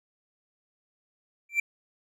triangle tone with exponential growth, 2349 Hz, D7, in tune, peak -16 dBFS, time 1.49-1.6 s, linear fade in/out 5 ms, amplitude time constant 23 ms, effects tanh soft clip ceiling -12 dBFS

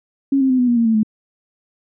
sine tone with pitch steps, 274.5 / 265.3 / 256.4 / 247.8 / 239.5 / 231.5 / 223.7 / 216.2 Hz, C#4 / C4 / C4 / B3 / A#3 / A#3 / A3 / A3, -17 / +24 / -35 / +6 / +47 / -12 / +29 / -30 cents, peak -12 dBFS, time 0.32-1.032 s, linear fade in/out 5 ms, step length 89 ms, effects none

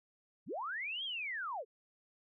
sine linear two-way sweep, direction up then down, 103.83 to 3322 to 393 Hz, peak -37 dBFS, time 0.46-1.65 s, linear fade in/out 50 ms, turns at 1.04 s, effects none

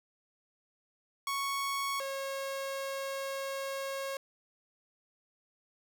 sawtooth tone pair in turn, 1108.7 / 544.8 Hz, C#6 / C#5, 0 / -30 cents, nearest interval octave, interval 1230 cents, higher first, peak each -28 / -31 dBFS, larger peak first, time 1.27-2 / 2-4.17 s, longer second, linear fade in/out 2 ms, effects none

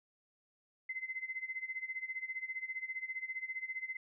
sine tone with tremolo, 2058 Hz, C7, 29 cents flat, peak -35 dBFS, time 0.89-3.97 s, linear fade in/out 5 ms, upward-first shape sine, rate 15 Hz, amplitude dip 85%, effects none

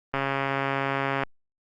click train, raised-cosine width 0.5 ms, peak -11 dBFS, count 151, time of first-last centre 0.14-1.235 s, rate 137 Hz, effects Opus 24 kbps

